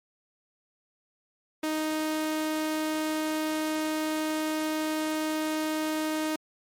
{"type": "tone", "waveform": "sawtooth", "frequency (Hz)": 311.1, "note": "D#4", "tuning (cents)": 0, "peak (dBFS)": -23, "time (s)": [1.63, 6.36], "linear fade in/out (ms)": 5, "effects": ["MP3 64 kbps"]}